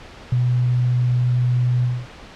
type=tone with ADSR envelope; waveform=sine; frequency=123.47 Hz; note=B2; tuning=in tune; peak=-13 dBFS; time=0.32-2.07 s; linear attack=5 ms; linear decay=19 ms; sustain=-2 dB; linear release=240 ms; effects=pink hiss -40 dBFS RMS until 2.35 s + low-pass 4000 Hz 12 dB/octave